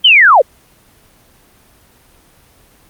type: linear sweep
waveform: sine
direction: down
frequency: 3181 to 439.7 Hz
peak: -3 dBFS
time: 0.04-0.42 s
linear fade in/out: 10 ms
effects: pink hiss -48 dBFS RMS until 2.89 s + Opus 24 kbps